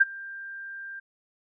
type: tone with ADSR envelope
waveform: sine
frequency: 1588 Hz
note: G6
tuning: 22 cents sharp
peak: -12 dBFS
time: 0-1 s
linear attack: 12 ms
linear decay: 28 ms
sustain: -24 dB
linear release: 11 ms
effects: none